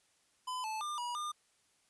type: tone with pitch steps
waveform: square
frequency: 1010 / 872 / 1199 / 966 / 1208 Hz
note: B5 / A5 / D6 / B5 / D6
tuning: +39 / -16 / +36 / -39 / +48 cents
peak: -37 dBFS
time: 0.47-1.32 s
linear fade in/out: 10 ms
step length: 170 ms
effects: white hiss -72 dBFS RMS until 1.89 s + resampled to 24000 Hz